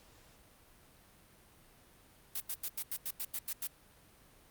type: noise bursts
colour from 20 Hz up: blue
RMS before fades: -37 dBFS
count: 10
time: 2.35-3.672 s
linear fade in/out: 5 ms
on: 53 ms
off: 88 ms
effects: pink hiss -62 dBFS RMS until 4.5 s + Opus 48 kbps